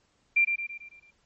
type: tone with echo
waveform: sine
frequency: 2371 Hz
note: D7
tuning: 16 cents sharp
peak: -18 dBFS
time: 0.36-0.45 s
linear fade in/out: 10 ms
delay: 110 ms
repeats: 6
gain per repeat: -6 dB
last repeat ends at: 1.11 s
effects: pink hiss -69 dBFS RMS until 1.25 s + MP3 32 kbps